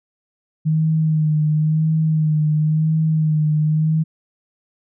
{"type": "tone with vibrato", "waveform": "sine", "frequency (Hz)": 155.56, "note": "D#3", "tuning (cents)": 0, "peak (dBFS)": -14, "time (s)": [0.65, 4.04], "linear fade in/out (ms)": 20, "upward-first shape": "sine", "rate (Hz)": 0.96, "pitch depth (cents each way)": 34, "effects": []}